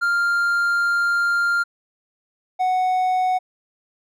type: tone pair in turn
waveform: triangle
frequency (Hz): 1396.9 / 740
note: F6 / F#5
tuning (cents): 0 / 0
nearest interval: major seventh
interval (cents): 1100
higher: first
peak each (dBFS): -15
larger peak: neither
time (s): 0.01-1.64 / 2.59-3.39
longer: first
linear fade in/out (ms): 20
effects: none